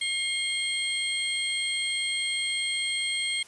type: tone cluster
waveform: sine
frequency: 2138 / 3225 / 4241 / 8430 Hz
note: C7 / G7 / C8 / C9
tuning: +37 / +48 / +23 / +12 cents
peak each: -30 / -30 / -36 / -34 dBFS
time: 0.01-3.43 s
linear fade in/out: 5 ms
effects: white hiss -52 dBFS RMS until 3.47 s + resampled to 24000 Hz